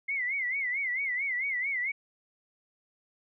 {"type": "tone with vibrato", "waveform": "sine", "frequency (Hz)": 2093, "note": "C7", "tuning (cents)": 0, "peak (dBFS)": -28, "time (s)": [0.08, 1.92], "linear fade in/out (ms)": 10, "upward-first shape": "sine", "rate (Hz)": 4.5, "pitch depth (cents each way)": 130, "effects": []}